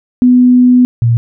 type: tone pair in turn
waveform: sine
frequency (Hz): 248.8 / 117.19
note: B3 / A#2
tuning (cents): +13 / +10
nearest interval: octave + minor second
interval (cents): 1303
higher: first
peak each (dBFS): -3 / -6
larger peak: first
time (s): 0.22-0.85 / 1.02-1.17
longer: first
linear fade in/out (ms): 0
effects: none